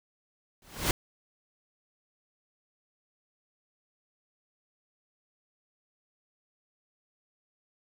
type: noise with exponential growth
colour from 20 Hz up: pink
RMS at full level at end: -23 dBFS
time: 0.62-0.91 s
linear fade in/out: 2 ms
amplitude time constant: 63 ms
effects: none